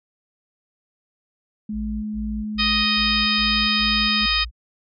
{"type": "tone", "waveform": "sine", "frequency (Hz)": 213, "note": "G#3", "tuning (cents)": 44, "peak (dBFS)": -25, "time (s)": [1.69, 4.26], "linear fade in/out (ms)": 5}
{"type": "tone bursts", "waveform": "sine", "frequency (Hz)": 57.3, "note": "A#1", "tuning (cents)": -29, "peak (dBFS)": -28, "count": 7, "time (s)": [1.72, 4.512], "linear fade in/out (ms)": 50, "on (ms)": 320, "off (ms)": 92}
{"type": "harmonic tone", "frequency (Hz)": 623, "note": "D#5", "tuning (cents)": 2, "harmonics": [2, 3, 4, 5, 6, 7, 8], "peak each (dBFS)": [-27, -28, -24, -26, -24, -31, -24], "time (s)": [2.58, 4.45], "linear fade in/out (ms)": 20}
{"effects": []}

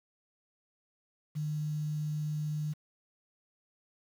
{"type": "tone with quantisation", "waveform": "sine", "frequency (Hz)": 151.3, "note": "D#3", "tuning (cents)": -48, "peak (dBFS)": -31, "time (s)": [1.35, 2.74], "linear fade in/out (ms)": 20, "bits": 9, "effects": []}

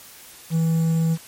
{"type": "tone with quantisation", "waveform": "triangle", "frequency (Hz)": 163.2, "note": "E3", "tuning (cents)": -17, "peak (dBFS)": -15, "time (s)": [0.5, 1.18], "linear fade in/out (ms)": 50, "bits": 7, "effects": ["white hiss -44 dBFS RMS until 1.27 s", "MP3 64 kbps"]}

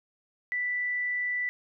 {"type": "tone", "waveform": "sine", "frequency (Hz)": 1975.5, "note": "B6", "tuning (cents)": 0, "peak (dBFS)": -27, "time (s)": [0.52, 1.49], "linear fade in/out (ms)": 0, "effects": []}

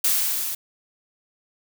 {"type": "noise with level ramp", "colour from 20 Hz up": "blue", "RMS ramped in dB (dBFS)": [-19, -29], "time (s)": [0.04, 0.55], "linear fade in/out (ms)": 5, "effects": []}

